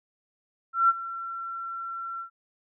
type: tone with ADSR envelope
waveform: sine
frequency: 1356 Hz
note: E6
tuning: 49 cents sharp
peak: -15 dBFS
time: 0.73-2.3 s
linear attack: 160 ms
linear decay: 33 ms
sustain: -17 dB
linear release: 100 ms
effects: none